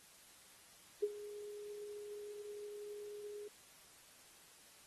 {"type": "tone with ADSR envelope", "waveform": "sine", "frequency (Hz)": 414.2, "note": "G#4", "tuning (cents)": -5, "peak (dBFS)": -29, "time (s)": [1.02, 3.48], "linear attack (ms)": 14, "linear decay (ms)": 46, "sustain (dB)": -17, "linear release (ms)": 3, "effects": ["white hiss -62 dBFS RMS until 4.86 s", "AAC 32 kbps"]}